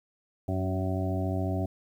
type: harmonic tone with a mistuned harmonic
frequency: 94 Hz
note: F#2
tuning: 28 cents sharp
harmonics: 1 / 2 / 3 / 4 / 6 / 7 / 8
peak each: -29 / -35 / -34 / -38 / -41 / -36 / -41 dBFS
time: 0.48-1.66 s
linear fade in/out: 5 ms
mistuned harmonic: 2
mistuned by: -21 cents
effects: 10-bit